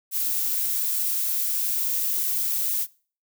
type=noise; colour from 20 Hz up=violet; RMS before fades=-25 dBFS; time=0.11-2.87 s; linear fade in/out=50 ms; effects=noise-tail reverb RT60 0.4 s tail -22 dB re dry